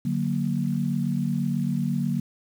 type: chord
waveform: sine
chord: D augmented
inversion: none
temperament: equal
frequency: 146.83 / 185 / 233.1 Hz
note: D3 / F#3 / A#3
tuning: 0 / 0 / 0 cents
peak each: -27 dBFS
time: 0.05-2.2 s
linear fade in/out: 5 ms
effects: 8-bit